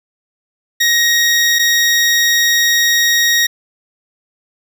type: tone pair in turn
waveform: 20% pulse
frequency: 1880 / 1880 Hz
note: A#6 / A#6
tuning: +14 / +14 cents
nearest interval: unison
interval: 0 cents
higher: neither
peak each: -5 dBFS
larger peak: neither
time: 0.8-1.59 / 1.59-3.47 s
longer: second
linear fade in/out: 10 ms
effects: none